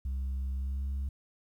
sine tone with pitch glide, 66.1 to 68.08 Hz, C2 to C#2, +18 to -31 cents, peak -28 dBFS, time 0.05-1.09 s, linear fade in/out 5 ms, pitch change +51 cents, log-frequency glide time 0.55-0.84 s, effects tanh soft clip ceiling -30 dBFS + 11-bit

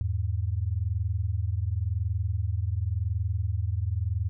sine tone pair together, 82.91 / 103.83 Hz, E2 / G#2, +11 / 0 cents, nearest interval major third, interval 389 cents, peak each -28 dBFS, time 0.01-4.29 s, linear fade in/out 0 ms, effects none

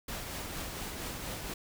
pink noise with tremolo, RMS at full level -38 dBFS, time 0.08-1.54 s, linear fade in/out 5 ms, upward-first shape triangle, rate 4.3 Hz, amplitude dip 35%, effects none

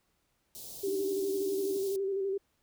white band-stop noise, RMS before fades -45 dBFS, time 0.55-1.96 s, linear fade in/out 0 ms, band 680 to 3800 Hz, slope 24 dB/octave
sine tone with vibrato, 390.2 Hz, G4, 8 cents flat, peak -29 dBFS, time 0.83-2.38 s, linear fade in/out 10 ms, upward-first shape square, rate 12 Hz, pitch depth 32 cents each way
sine tone with tremolo, 305.7 Hz, D#4, 30 cents flat, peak -35 dBFS, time 0.87-1.77 s, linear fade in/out 2 ms, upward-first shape sine, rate 17 Hz, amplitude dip 95%
effects pink hiss -75 dBFS RMS until 2.62 s

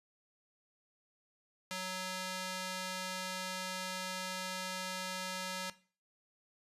square tone with band-pass filter, 185.7 Hz, F#3, 7 cents sharp, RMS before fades -40 dBFS, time 1.71-5.7 s, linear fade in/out 0 ms, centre 4200 Hz, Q 0.5, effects noise-tail reverb RT60 0.4 s tail -17 dB re dry + resampled to 32000 Hz

